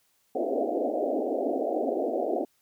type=band-pass noise; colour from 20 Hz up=white; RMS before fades=-28 dBFS; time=0.35-2.45 s; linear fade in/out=5 ms; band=240 to 730 Hz; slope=96 dB/octave; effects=white hiss -69 dBFS RMS until 2.61 s